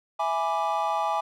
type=chord; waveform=triangle; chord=E dominant seventh; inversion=none; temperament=equal; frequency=659.3 / 830.6 / 987.8 / 1174.7 Hz; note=E5 / G#5 / B5 / D6; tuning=0 / 0 / 0 / 0 cents; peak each=-29 / -25 / -30 / -28 dBFS; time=0.19-1.21 s; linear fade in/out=10 ms; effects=none